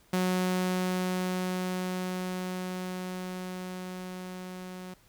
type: tone with level ramp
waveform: sawtooth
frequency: 183.4 Hz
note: F#3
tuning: 15 cents flat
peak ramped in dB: -21 to -36 dBFS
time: 0.13-4.94 s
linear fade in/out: 5 ms
effects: pink hiss -62 dBFS RMS until 5.08 s